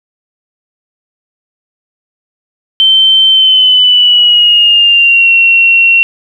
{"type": "tone with pitch glide", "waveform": "sine", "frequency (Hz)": [3100, 2730], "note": ["G7", "F7"], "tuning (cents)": [-20, -40], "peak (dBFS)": -3, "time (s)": [2.8, 6.03], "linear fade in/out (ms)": 0, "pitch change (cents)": -220, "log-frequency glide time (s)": [3.3, 5.3], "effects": ["7-bit"]}